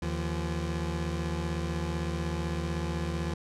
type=tone pair together; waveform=25% pulse; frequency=77.59 / 171.1 Hz; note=D#2 / F3; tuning=-4 / -35 cents; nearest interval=octave + major second; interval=1369 cents; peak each=-28 / -30 dBFS; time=0.02-3.34 s; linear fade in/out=5 ms; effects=low-pass 8000 Hz 12 dB/octave